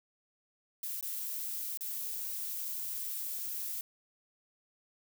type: noise with dropouts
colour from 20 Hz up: violet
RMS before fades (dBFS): -38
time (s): 0.83-3.81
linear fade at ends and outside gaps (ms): 2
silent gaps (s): 1.01-1.026 / 1.774-1.808
effects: none